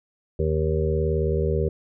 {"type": "harmonic tone with a mistuned harmonic", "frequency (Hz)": 78.4, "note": "D#2", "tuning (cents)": 14, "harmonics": [1, 2, 3, 5, 6, 7], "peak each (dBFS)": [-24, -27, -36, -26, -27, -33], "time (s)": [0.39, 1.69], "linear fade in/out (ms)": 5, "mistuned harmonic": 1, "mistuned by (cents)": 16, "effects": []}